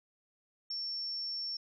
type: tone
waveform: sine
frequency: 5440 Hz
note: F8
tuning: 46 cents flat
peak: -35 dBFS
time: 0.7-1.57 s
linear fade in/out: 5 ms
effects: none